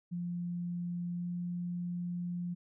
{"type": "tone with pitch glide", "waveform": "sine", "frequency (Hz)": [174.61, 175.62], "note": ["F3", "F3"], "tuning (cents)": [0, 10], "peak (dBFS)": -34, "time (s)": [0.11, 2.55], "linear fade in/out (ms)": 20, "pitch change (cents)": 10, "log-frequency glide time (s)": [1.16, 1.26], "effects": []}